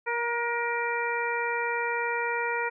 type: harmonic tone with a mistuned harmonic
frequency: 471.7 Hz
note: A#4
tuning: 20 cents sharp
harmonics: 1 / 2 / 3 / 4 / 5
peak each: -32 / -31 / -33 / -33 / -34 dBFS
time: 0.06-2.7 s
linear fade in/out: 20 ms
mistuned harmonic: 3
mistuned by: +17 cents
effects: none